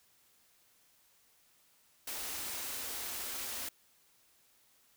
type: band-stop noise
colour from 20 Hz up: white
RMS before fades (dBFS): -40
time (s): 2.07-3.69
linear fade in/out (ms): 5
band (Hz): 100 to 210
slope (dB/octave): 48
effects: white hiss -68 dBFS RMS until 4.96 s